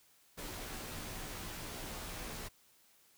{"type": "noise with comb filter", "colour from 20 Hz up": "pink", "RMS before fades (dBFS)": -44, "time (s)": [0.37, 2.49], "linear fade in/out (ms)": 20, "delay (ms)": 15, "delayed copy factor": -0.6, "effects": ["white hiss -67 dBFS RMS until 3.17 s"]}